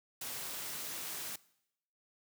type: noise with amplitude modulation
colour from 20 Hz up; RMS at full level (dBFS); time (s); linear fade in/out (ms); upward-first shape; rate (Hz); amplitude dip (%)
white; -39; 0.21-1.36; 5; sine; 281; 55
effects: noise-tail reverb RT60 0.8 s tail -21 dB re dry + high-pass 100 Hz 12 dB/octave